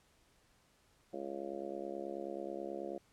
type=harmonic tone; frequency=69.3 Hz; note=C#2; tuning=in tune; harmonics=3 / 4 / 5 / 6 / 7 / 8 / 9 / 10; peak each=-50 / -52 / -44 / -47 / -52 / -45 / -52 / -49 dBFS; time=1.13-2.98 s; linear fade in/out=5 ms; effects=pink hiss -70 dBFS RMS until 3.12 s + low-pass 11000 Hz 12 dB/octave